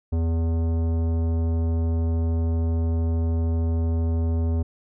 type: tone with tanh clipping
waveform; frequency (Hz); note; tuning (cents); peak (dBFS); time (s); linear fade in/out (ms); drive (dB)
sine; 82.41; E2; 0; -22; 0.12-4.63; 10; 15
effects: none